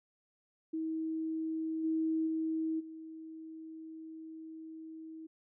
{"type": "tone with level steps", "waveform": "sine", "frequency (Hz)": 320, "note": "D#4", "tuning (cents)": 49, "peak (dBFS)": [-33, -29, -31, -44], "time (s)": [0.73, 5.27], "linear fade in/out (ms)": 10, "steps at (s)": [1.83, 2.26, 2.79], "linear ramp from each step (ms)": 20, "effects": []}